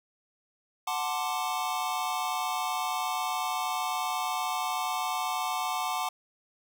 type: chord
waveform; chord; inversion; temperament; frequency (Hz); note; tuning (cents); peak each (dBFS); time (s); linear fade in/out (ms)
square; D dominant seventh; first; equal; 740 / 880 / 1046.5 / 1174.7; F#5 / A5 / C6 / D6; 0 / 0 / 0 / 0; -34 / -35 / -36 / -36; 0.87-6.09; 5
effects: none